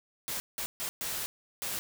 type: noise bursts at uneven times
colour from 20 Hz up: white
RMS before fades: -35 dBFS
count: 5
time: 0.28-0.4 / 0.58-0.66 / 0.8-0.89 / 1.01-1.26 / 1.62-1.79 s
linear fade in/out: 0 ms
effects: none